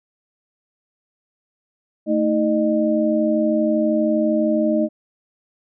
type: tone cluster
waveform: sine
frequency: 223.1 / 315.6 / 610 Hz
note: A3 / D#4 / D#5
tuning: +24 / +25 / -34 cents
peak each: -20 dBFS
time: 2.06-4.89 s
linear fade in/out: 50 ms
effects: none